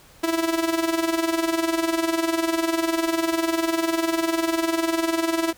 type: tone with tremolo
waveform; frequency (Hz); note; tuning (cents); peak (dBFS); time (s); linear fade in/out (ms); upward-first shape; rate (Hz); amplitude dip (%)
sawtooth; 329.7; E4; 0; -14; 0.23-5.53; 10; sine; 20; 70
effects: pink hiss -51 dBFS RMS until 5.57 s